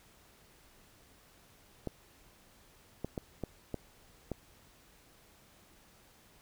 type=clicks; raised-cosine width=2 ms; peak=-22 dBFS; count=6; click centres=1.873 / 3.046 / 3.178 / 3.437 / 3.743 / 4.317 s; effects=pink hiss -62 dBFS RMS until 6.41 s